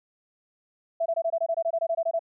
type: tone bursts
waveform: sine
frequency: 664 Hz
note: E5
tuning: 12 cents sharp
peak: -22 dBFS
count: 15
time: 1-2.193 s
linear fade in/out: 10 ms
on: 59 ms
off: 22 ms
effects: none